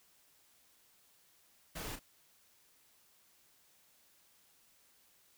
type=noise with echo; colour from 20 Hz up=pink; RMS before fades=-43 dBFS; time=1.75-1.96 s; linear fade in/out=10 ms; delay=34 ms; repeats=1; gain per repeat=-8 dB; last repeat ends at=1.994 s; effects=white hiss -68 dBFS RMS until 5.37 s